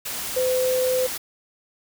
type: tone in noise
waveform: sine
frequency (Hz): 510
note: C5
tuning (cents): -44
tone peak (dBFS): -19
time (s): 0.36-1.07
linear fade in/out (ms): 10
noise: white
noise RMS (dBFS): -30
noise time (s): 0.05-1.18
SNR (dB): +8
effects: none